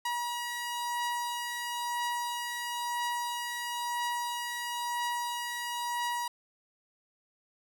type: beating tone pair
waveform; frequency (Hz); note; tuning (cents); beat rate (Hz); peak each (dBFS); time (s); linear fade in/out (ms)
sawtooth; 960 / 961; B5 / B5; -49 / -48; 1; -29 / -36; 0.05-6.28; 5
effects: none